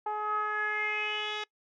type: tone with low-pass filter sweep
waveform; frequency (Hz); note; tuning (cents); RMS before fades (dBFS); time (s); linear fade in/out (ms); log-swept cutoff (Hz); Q
10% pulse; 423; G#4; +32; -32; 0.06-1.44; 5; 940 to 4000; 5.7
effects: noise-tail reverb RT60 0.1 s tail -23 dB re dry